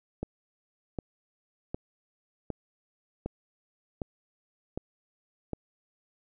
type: click train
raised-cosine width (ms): 2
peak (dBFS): -19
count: 8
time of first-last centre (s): 0.23-5.533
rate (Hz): 1.32
effects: none